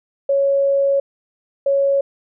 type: tone pair in turn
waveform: sine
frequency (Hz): 554.4 / 554.4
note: C#5 / C#5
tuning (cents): 0 / 0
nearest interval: unison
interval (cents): 0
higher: neither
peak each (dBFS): -13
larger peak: neither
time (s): 0.29-1 / 1.66-2.01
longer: first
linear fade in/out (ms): 5
effects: none